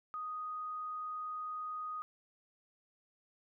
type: tone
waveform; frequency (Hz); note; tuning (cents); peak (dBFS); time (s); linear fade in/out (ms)
sine; 1244.5; D#6; 0; -38; 0.14-2.02; 0
effects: none